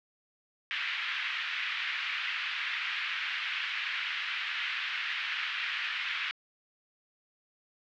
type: band-pass noise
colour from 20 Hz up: white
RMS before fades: -34 dBFS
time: 0.71-6.31 s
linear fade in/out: 0 ms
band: 1500 to 3000 Hz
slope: 24 dB/octave
effects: low-pass 5000 Hz 12 dB/octave